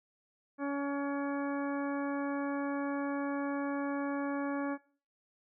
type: harmonic tone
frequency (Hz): 281.8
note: C#4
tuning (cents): +29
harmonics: 1 / 2 / 3 / 4 / 5 / 6 / 8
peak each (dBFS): -33 / -39 / -44 / -43 / -47 / -46 / -54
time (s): 0.58-4.78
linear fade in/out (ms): 50
effects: noise-tail reverb RT60 0.4 s tail -18 dB re dry